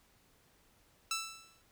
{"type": "tone with exponential decay", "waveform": "10% pulse", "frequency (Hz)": 1325, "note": "E6", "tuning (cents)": 9, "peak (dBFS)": -23, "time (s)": [1.11, 1.62], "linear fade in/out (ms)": 2, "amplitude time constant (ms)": 110, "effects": ["pink hiss -68 dBFS RMS until 1.71 s"]}